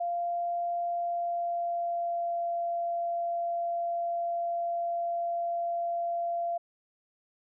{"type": "tone with pitch glide", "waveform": "sine", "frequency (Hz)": [693, 686.6], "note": ["F5", "F5"], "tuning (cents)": [-14, -30], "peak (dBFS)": -28, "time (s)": [0, 6.58], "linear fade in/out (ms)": 10, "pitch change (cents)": -16, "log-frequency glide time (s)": [0.82, 2.48], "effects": []}